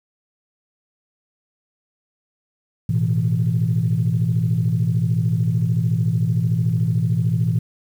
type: chord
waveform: sine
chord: A suspended second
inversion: none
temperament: equal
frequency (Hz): 110 / 123.47 / 164.81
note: A2 / B2 / E3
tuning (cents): 0 / 0 / 0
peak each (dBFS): -20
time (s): 2.89-7.59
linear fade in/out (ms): 5
effects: tanh soft clip ceiling -9 dBFS + 8-bit